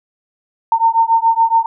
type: beating tone pair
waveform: sine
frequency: 907 / 914.1 Hz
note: A#5 / A#5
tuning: -48 / -34 cents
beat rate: 7.1 Hz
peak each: -13 dBFS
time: 0.72-1.66 s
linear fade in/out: 2 ms
effects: none